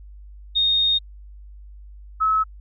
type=tone pair in turn; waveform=sine; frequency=3700 / 1293.1 Hz; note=A#7 / E6; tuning=-14 / -34 cents; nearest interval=octave + tritone; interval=1820 cents; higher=first; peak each=-16 dBFS; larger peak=neither; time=0.55-0.99 / 2.2-2.44 s; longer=first; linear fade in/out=20 ms; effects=added 50 Hz sine -39 dBFS peak until 2.6 s